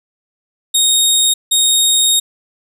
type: tone pair in turn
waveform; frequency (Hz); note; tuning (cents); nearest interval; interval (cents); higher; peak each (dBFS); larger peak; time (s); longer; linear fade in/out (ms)
20% pulse; 3729 / 3729; A#7 / A#7; 0 / 0; unison; 0; neither; -4; neither; 0.74-1.34 / 1.51-2.2; second; 10
effects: none